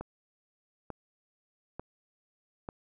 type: click train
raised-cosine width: 1 ms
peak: -24 dBFS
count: 4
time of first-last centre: 0.01-2.689 s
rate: 1.12 Hz
effects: none